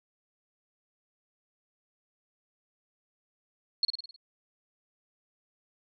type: tone with echo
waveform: sine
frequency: 4309 Hz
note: C#8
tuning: 50 cents flat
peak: -21 dBFS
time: 3.83-3.85 s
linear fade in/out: 2 ms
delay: 52 ms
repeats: 6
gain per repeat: -5 dB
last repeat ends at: 4.162 s
effects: none